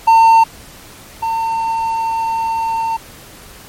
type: tone pair in turn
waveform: triangle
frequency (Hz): 905 / 905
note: A5 / A5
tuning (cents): +48 / +48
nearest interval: unison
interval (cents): 0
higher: neither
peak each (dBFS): -3 / -13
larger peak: first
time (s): 0.07-0.44 / 1.22-2.97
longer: second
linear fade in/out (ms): 10
effects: pink hiss -38 dBFS RMS until 3.68 s + MP3 64 kbps